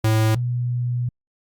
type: tone pair in turn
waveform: square / sine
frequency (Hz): 110 / 122.27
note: A2 / B2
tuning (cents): 0 / -17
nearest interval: major second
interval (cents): 183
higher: second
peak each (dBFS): -16 / -20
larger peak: first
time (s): 0.04-0.35 / 0.35-1.09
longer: second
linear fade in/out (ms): 5
effects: Opus 48 kbps